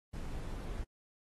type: noise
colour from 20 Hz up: brown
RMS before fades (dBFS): -40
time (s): 0.13-0.84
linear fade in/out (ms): 10
effects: AAC 32 kbps